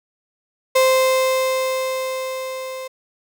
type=tone with level ramp; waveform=35% pulse; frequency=521 Hz; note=C5; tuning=7 cents flat; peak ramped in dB=-10 to -27 dBFS; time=0.75-2.88 s; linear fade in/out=10 ms; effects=none